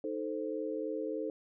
sine chord, A diminished, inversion second, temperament equal, 311.1 / 440 / 523.3 Hz, Eb4 / A4 / C5, 0 / 0 / 0 cents, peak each -38 / -37 / -39 dBFS, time 0.04-1.3 s, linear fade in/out 2 ms, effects none

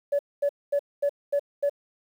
sine tone bursts, 571 Hz, D5, 49 cents flat, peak -19 dBFS, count 6, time 0.12-1.696 s, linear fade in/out 10 ms, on 71 ms, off 230 ms, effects tanh soft clip ceiling -17 dBFS + 9-bit

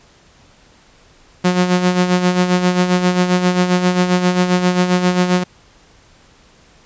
sawtooth tone with tremolo, 180.4 Hz, F#3, 44 cents flat, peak -6 dBFS, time 1.44-5.44 s, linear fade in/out 10 ms, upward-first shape sine, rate 7.5 Hz, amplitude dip 60%, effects pink hiss -49 dBFS RMS until 6.85 s + resampled to 16000 Hz

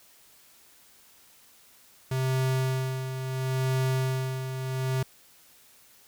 square tone with tremolo, 130.81 Hz, C3, in tune, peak -24 dBFS, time 2.11-5.03 s, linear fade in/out 5 ms, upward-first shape sine, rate 0.73 Hz, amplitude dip 60%, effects white hiss -57 dBFS RMS until 6.07 s

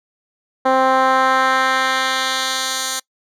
10% pulse tone with band-pass filter sweep, 262.1 Hz, C4, 3 cents sharp, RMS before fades -17 dBFS, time 0.65-3 s, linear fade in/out 10 ms, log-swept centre 640 to 7000 Hz, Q 0.98, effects noise-tail reverb RT60 0.1 s tail -24 dB re dry

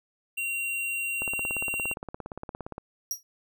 square tone, 2754 Hz, F7, 25 cents flat, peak -29 dBFS, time 0.37-1.94 s, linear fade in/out 10 ms
click train, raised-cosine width 1 ms, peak -22 dBFS, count 28, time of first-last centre 1.22-2.781 s, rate 17.3 Hz
sawtooth tone with exponential decay, 5690 Hz, F8, 31 cents sharp, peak -22 dBFS, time 3.11-3.23 s, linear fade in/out 1 ms, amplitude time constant 24 ms
effects none

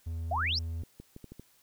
triangle tone, 82.41 Hz, E2, in tune, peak -31 dBFS, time 0.06-0.83 s, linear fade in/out 10 ms
sine exponential sweep, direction up, 634 to 5670 Hz, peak -28 dBFS, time 0.31-0.59 s, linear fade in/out 5 ms
clicks, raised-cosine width 3 ms, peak -32 dBFS, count 6, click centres 0.835 / 1 / 1.164 / 1.243 / 1.32 / 1.396 s
effects white hiss -65 dBFS RMS until 1.62 s

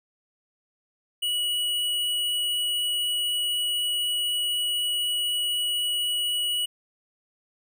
sine tone with hard clipping, 2926 Hz, F#7, 20 cents flat, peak -25 dBFS, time 1.22-6.66 s, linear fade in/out 10 ms, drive 13 dB, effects none

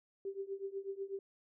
sine tone with tremolo, 392 Hz, G4, in tune, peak -35 dBFS, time 0.25-1.19 s, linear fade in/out 2 ms, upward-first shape triangle, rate 8.1 Hz, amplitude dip 95%, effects none

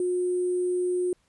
sine tone with sample-and-hold, 360 Hz, F#4, 47 cents flat, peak -23 dBFS, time 0-1.13 s, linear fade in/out 2 ms, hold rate 8820 Hz, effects pink hiss -68 dBFS RMS until 1.28 s + resampled to 24000 Hz

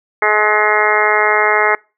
harmonic tone, 211.9 Hz, G#3, 35 cents sharp, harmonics 2 / 3 / 4 / 5 / 6 / 7 / 8 / 9 / 10, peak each -18 / -21 / -18 / -22 / -18 / -22 / -21 / -19 / -17 dBFS, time 0.22-1.75 s, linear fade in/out 2 ms, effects noise-tail reverb RT60 0.3 s tail -25 dB re dry

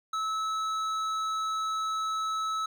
triangle tone with hard clipping, 1300 Hz, E6, 24 cents flat, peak -30 dBFS, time 0.13-2.66 s, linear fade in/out 5 ms, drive 13 dB, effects none

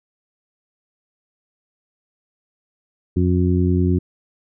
harmonic tone, 90 Hz, F#2, 47 cents flat, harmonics 1 / 2 / 3 / 4, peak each -17 / -20 / -22 / -23 dBFS, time 3.16-3.99 s, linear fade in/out 10 ms, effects none

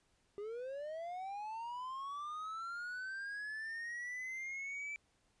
triangle linear sweep, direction up, 399.1 to 2331 Hz, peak -39 dBFS, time 0.38-4.96 s, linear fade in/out 0 ms, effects pink hiss -75 dBFS RMS until 5.4 s + resampled to 22050 Hz

